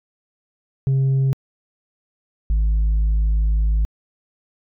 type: tone pair in turn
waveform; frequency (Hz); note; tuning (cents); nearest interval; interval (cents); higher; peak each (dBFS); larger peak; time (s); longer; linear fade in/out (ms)
sine; 134.5 / 52.99; C3 / G#1; +48 / +36; octave + major third; 1612; first; -12; neither; 0.87-1.33 / 2.5-3.85; second; 0
effects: tanh soft clip ceiling -14 dBFS